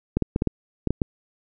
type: clicks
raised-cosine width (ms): 3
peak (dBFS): -8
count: 8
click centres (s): 0.17 / 0.223 / 0.361 / 0.421 / 0.473 / 0.873 / 0.906 / 1.018
effects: none